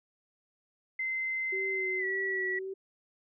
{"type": "tone with pitch glide", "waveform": "sine", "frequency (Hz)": [2068, 1940.7], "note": ["C7", "B6"], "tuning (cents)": [-21, -31], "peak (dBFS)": -30, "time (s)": [0.99, 2.59], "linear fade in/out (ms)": 5, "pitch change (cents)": -110, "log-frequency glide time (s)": [1.98, 2.05]}
{"type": "tone with vibrato", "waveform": "sine", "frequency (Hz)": 380.7, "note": "F#4", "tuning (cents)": 49, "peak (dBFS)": -35, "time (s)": [1.52, 2.74], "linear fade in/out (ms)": 10, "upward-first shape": "sine", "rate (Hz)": 1.8, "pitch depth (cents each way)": 29}
{"effects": []}